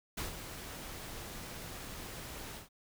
pink noise with ADSR envelope, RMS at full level -37 dBFS, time 0.17-2.69 s, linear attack 11 ms, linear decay 140 ms, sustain -8 dB, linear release 140 ms, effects none

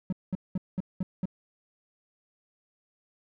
triangle tone bursts, 185 Hz, F#3, in tune, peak -24 dBFS, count 6, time 0.1-1.256 s, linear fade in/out 2 ms, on 26 ms, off 200 ms, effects none

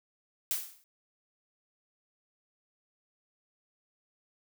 blue noise with exponential decay, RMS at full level -28 dBFS, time 0.51-0.84 s, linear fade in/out 1 ms, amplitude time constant 70 ms, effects none

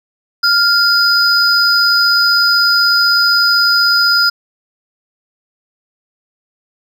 triangle tone pair together, 1396.9 / 4978 Hz, F6 / D#8, 0 / 0 cents, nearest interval octave + minor seventh, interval 2200 cents, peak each -10 dBFS, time 0.43-4.3 s, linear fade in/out 10 ms, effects none

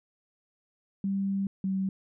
sine tone pair in turn, 196 / 191.63 Hz, G3 / G3, 0 / -39 cents, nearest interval unison, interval 39 cents, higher first, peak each -26 dBFS, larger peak neither, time 1.04-1.47 / 1.64-1.89 s, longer first, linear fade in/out 2 ms, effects none

